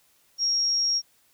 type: tone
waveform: sine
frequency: 5588 Hz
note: F8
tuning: in tune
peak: -21 dBFS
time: 0.38-1.02 s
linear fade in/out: 50 ms
effects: white hiss -63 dBFS RMS until 1.33 s